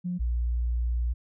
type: tone pair in turn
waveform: sine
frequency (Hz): 178.2 / 59.35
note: F3 / A#1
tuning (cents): +35 / +32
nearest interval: octave + perfect fifth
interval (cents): 1903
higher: first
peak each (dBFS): -27 / -23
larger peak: second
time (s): 0.04-0.19 / 0.19-1.14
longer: second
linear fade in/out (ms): 20
effects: tanh soft clip ceiling -20 dBFS